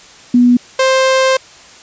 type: tone pair in turn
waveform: sine / sawtooth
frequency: 244.5 / 525.8 Hz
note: B3 / C5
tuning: -17 / +8 cents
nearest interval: octave + minor second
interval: 1325 cents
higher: second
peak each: -5 dBFS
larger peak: neither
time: 0.34-0.57 / 0.79-1.37 s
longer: second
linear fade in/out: 5 ms
effects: white hiss -39 dBFS RMS until 1.82 s + resampled to 16000 Hz